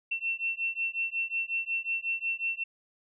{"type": "beating tone pair", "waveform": "sine", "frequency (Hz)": [2700, 2705.5], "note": ["E7", "E7"], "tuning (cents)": [41, 44], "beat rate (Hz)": 5.5, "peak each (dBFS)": [-32, -32], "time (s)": [0.11, 2.64], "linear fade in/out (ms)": 10, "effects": []}